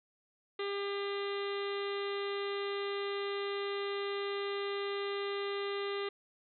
harmonic tone, 400.6 Hz, G4, 38 cents sharp, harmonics 1 / 2 / 3 / 4 / 5 / 6 / 7 / 8 / 9 / 10, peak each -35 / -49 / -43 / -51 / -45 / -52 / -49 / -51 / -49 / -51 dBFS, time 0.59-6.09 s, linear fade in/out 5 ms, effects none

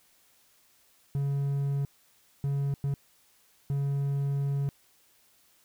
triangle tone bursts at uneven times, 140 Hz, C#3, 18 cents sharp, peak -24 dBFS, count 4, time 1.15-1.85 / 2.44-2.74 / 2.84-2.94 / 3.7-4.69 s, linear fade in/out 0 ms, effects white hiss -64 dBFS RMS until 5.64 s

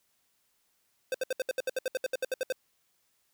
square tone bursts, 517 Hz, C5, 21 cents flat, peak -28 dBFS, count 16, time 1.12-2.524 s, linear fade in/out 2 ms, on 24 ms, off 68 ms, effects white hiss -73 dBFS RMS until 3.33 s

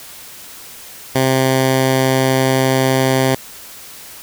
10% pulse tone, 131.7 Hz, C3, 12 cents sharp, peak -4 dBFS, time 1.15-3.35 s, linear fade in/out 5 ms, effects white hiss -36 dBFS RMS until 4.22 s

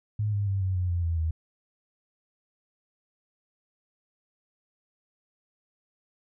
sine tone with pitch steps, 105.7 / 101.63 / 97.71 / 93.95 / 90.33 / 86.85 / 83.51 / 80.29 Hz, G#2 / G#2 / G2 / F#2 / F#2 / F2 / E2 / E2, +31 / -37 / -5 / +27 / -41 / -9 / +23 / -45 cents, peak -24 dBFS, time 0.19-1.31 s, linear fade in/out 5 ms, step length 140 ms, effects none

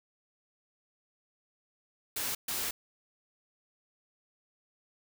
white noise bursts at uneven times, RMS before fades -34 dBFS, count 2, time 2.16-2.35 / 2.48-2.71 s, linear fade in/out 5 ms, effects none

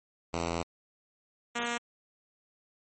5% pulse tone pair in turn, 84.5 / 237.5 Hz, E2 / A#3, +43 / +33 cents, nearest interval octave + tritone, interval 1790 cents, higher second, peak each -19 dBFS, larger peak neither, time 0.33-0.63 / 1.55-1.78 s, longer first, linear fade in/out 10 ms, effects MP3 32 kbps

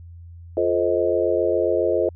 sine chord, F dominant seventh, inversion none, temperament just, 349.2 / 436.5 / 523.8 / 628.6 Hz, F4 / A4 / C5 / Eb5, 0 / -14 / +2 / +18 cents, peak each -23 dBFS, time 0.57-2.09 s, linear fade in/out 2 ms, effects added 85 Hz sine -38 dBFS peak until 2.15 s

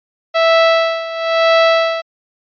sawtooth tone with tremolo, 658 Hz, E5, 3 cents flat, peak -4 dBFS, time 0.34-2.02 s, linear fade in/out 20 ms, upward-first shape sine, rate 1 Hz, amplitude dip 80%, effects resampled to 11025 Hz

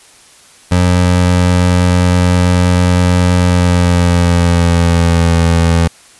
25% pulse tone with pitch glide, 89.4 to 83.9 Hz, F2 to E2, +41 to +31 cents, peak -4 dBFS, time 0.71-5.88 s, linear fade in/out 10 ms, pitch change -110 cents, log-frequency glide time 3.4-5.35 s, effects white hiss -42 dBFS RMS until 6.19 s + resampled to 24000 Hz

